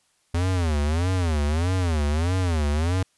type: tone with vibrato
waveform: square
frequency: 82.41 Hz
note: E2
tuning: in tune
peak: -21 dBFS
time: 0.34-3.03 s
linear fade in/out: 5 ms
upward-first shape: sine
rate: 1.6 Hz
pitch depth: 220 cents each way
effects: white hiss -66 dBFS RMS until 3.17 s + resampled to 24000 Hz